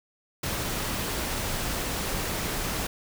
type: noise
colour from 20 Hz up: pink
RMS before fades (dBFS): -30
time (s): 0.43-2.87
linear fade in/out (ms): 5
effects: none